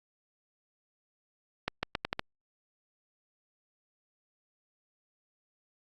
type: accelerating click train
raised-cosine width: 0.3 ms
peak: -13 dBFS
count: 6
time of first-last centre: 1.68-2.194 s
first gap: 150 ms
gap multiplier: 0.81
effects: Opus 48 kbps